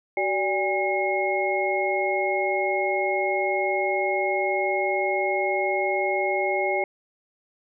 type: tone cluster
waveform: sine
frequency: 377.9 / 583 / 809 / 2158 Hz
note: F#4 / D5 / G#5 / C#7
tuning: +37 / -13 / -46 / -47 cents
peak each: -27 dBFS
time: 0.17-6.84 s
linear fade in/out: 2 ms
effects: none